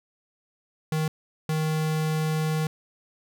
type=tone bursts at uneven times; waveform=square; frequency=156.4 Hz; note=D#3; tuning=9 cents sharp; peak=-24 dBFS; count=2; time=0.92-1.08 / 1.49-2.67 s; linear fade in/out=2 ms; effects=none